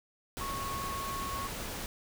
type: tone in noise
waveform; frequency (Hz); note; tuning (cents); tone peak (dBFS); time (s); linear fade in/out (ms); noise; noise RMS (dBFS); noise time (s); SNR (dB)
sine; 1101; C#6; -12; -36; 0.41-1.47; 0; pink; -39; 0.37-1.86; 0
effects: none